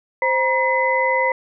sine tone cluster, 523 / 954 / 2025 Hz, C5 / A#5 / B6, -1 / +40 / +43 cents, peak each -20 dBFS, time 0.22-1.32 s, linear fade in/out 2 ms, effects none

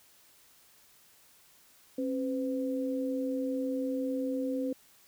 sine tone pair together, 269.1 / 507 Hz, C4 / B4, +49 / +45 cents, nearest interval major seventh, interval 1096 cents, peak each -31 / -34 dBFS, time 1.98-4.73 s, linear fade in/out 5 ms, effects white hiss -61 dBFS RMS until 5.07 s

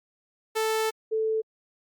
sawtooth / sine tone pair in turn, 440 / 440 Hz, A4 / A4, 0 / 0 cents, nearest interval unison, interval 0 cents, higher neither, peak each -20 / -23 dBFS, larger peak first, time 0.55-0.91 / 1.11-1.42 s, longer first, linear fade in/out 20 ms, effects Opus 48 kbps

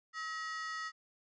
45% pulse ring-modulated tone, 1595 Hz, G6, 30 cents sharp, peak -35 dBFS, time 0.13-0.92 s, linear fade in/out 50 ms, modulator 311 Hz, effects resampled to 16000 Hz

